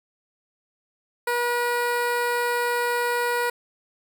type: tone with notch filter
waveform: 15% pulse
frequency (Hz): 481.9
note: B4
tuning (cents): -43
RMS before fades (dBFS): -24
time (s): 1.27-3.5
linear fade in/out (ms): 5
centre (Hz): 6000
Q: 1.3
effects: 9-bit